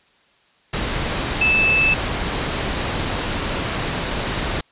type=tone in noise; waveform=sine; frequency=2627 Hz; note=E7; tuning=7 cents flat; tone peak=-14 dBFS; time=1.41-1.94 s; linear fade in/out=5 ms; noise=pink; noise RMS=-23 dBFS; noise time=0.73-4.61 s; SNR=+6 dB; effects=white hiss -57 dBFS RMS until 4.71 s + resampled to 8000 Hz